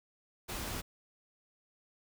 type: noise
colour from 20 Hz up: pink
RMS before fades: -39 dBFS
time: 0.48-0.82 s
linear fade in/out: 20 ms
effects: none